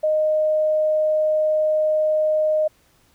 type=tone; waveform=sine; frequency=618 Hz; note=D#5; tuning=12 cents flat; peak=-16 dBFS; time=0.03-2.68 s; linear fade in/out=10 ms; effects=pink hiss -59 dBFS RMS until 3.14 s